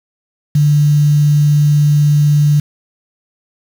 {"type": "tone with quantisation", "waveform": "sine", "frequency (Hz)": 147.3, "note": "D3", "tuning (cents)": 6, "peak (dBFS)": -7, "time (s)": [0.55, 2.6], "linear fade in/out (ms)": 5, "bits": 5, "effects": []}